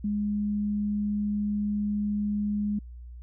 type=tone; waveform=sine; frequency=207.1 Hz; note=G#3; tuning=5 cents flat; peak=-25 dBFS; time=0.04-2.79 s; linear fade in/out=5 ms; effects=added 60 Hz sine -40 dBFS peak until 3.22 s